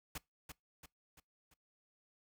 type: noise with echo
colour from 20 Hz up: pink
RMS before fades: -43 dBFS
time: 0.15-0.18 s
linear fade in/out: 5 ms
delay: 340 ms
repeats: 4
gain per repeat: -6 dB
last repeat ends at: 1.54 s
effects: noise-tail reverb RT60 0.2 s tail -24 dB re dry